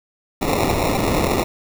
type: noise with sample-and-hold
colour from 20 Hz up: white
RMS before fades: -19 dBFS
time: 0.41-1.44 s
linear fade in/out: 10 ms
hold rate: 1575 Hz
effects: none